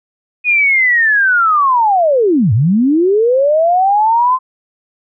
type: linear two-way sweep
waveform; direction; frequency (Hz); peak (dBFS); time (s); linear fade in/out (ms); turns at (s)
sine; down then up; 2489 to 97.6 to 1046; -8; 0.44-4.39; 50; 2.53
effects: none